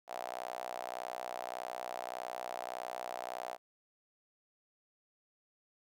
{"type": "tone with high-pass filter", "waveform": "sawtooth", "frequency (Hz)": 61.7, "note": "B1", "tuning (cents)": -1, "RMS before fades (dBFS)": -42, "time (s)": [0.07, 3.58], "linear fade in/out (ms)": 50, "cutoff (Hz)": 700, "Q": 5.3, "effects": []}